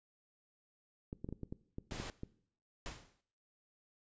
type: clicks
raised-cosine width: 3 ms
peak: -29 dBFS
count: 10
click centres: 1.129 / 1.245 / 1.289 / 1.326 / 1.433 / 1.525 / 1.784 / 1.922 / 2 / 2.234 s
type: noise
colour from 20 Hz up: pink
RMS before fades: -45 dBFS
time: 1.91-2.1 s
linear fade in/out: 0 ms
type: noise with exponential decay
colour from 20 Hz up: pink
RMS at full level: -42 dBFS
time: 2.86-3.21 s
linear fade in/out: 0 ms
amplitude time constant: 74 ms
effects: noise-tail reverb RT60 0.6 s tail -19 dB re dry + resampled to 16000 Hz